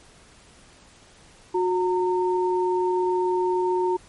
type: tone pair together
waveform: sine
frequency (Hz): 363.5 / 916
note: F#4 / A#5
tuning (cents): -31 / -31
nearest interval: octave + major third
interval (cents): 1600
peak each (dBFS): -21 / -25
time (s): 1.54-3.97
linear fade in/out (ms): 10
effects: pink hiss -52 dBFS RMS until 4.08 s + MP3 48 kbps